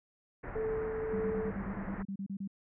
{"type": "low-pass noise", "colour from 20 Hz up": "pink", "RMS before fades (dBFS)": -42, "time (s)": [0.43, 2.03], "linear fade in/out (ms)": 10, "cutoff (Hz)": 2000, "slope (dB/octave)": 48}
{"type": "tone with tremolo", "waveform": "sine", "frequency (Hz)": 440, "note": "A4", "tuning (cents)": 0, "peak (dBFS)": -31, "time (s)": [0.55, 1.51], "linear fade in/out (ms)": 10, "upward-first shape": "sine", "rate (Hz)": 1.8, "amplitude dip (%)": 30}
{"type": "tone bursts", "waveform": "sine", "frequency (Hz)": 196, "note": "G3", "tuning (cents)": 0, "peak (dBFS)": -35, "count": 13, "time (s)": [1.13, 2.476], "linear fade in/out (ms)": 5, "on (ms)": 74, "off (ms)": 32}
{"effects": []}